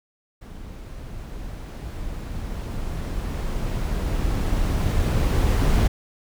brown noise with level ramp, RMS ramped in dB -38 to -17 dBFS, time 0.41-5.88 s, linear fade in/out 10 ms, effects none

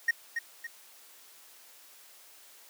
triangle tone with echo, 1864.7 Hz, A#6, in tune, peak -20 dBFS, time 0.08-0.11 s, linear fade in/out 5 ms, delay 280 ms, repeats 2, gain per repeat -7 dB, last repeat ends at 0.67 s, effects white hiss -55 dBFS RMS until 2.69 s + high-pass 400 Hz 12 dB/octave

